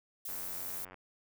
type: noise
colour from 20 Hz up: violet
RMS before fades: -40 dBFS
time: 0.25-0.85 s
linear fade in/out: 5 ms
type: click train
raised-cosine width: 0.5 ms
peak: -35 dBFS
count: 61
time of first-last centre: 0.29-0.943 s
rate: 91.9 Hz
effects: none